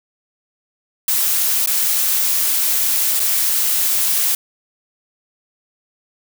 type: noise with dropouts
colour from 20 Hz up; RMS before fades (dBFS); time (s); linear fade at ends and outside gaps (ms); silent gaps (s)
blue; -17; 1.08-4.35; 2; 1.661-1.673 / 3.196-3.2
effects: none